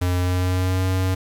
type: tone with pitch glide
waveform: square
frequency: 90 to 93.34 Hz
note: F#2 to F#2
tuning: -47 to +16 cents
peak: -19 dBFS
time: 0.01-1.15 s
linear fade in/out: 10 ms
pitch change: +63 cents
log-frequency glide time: 0.2-0.85 s
effects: 8-bit